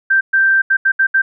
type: tone bursts at uneven times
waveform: sine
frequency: 1568 Hz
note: G6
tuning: in tune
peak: -9 dBFS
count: 6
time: 0.1-0.21 / 0.33-0.62 / 0.7-0.77 / 0.85-0.92 / 0.99-1.07 / 1.14-1.22 s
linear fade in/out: 10 ms
effects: none